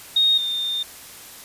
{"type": "tone pair in turn", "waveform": "sine", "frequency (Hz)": [3718, 3627], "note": ["A#7", "A#7"], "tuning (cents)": [-5, -48], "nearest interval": "unison", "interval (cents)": 43, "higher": "first", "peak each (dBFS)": [-14, -22], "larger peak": "first", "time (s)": [[0.16, 0.38], [0.38, 0.83]], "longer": "second", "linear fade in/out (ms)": 5, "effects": ["white hiss -41 dBFS RMS until 1.44 s", "resampled to 32000 Hz"]}